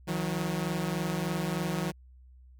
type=tone pair together; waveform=sawtooth; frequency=158.8 / 182.11 Hz; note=D#3 / F#3; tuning=+36 / -27 cents; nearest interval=major second; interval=237 cents; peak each=-28 dBFS; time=0.07-1.92 s; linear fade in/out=20 ms; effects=added 63 Hz sine -51 dBFS peak until 2.59 s